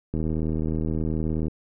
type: click train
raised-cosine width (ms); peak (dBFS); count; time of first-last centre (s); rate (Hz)
3; -15; 107; 0.14-1.482; 79
effects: none